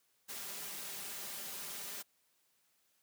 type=noise with comb filter; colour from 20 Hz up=white; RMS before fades=-44 dBFS; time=0.28-2.03 s; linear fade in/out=20 ms; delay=5 ms; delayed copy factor=+0.5; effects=white hiss -75 dBFS RMS until 3.02 s + high-pass 100 Hz 12 dB/octave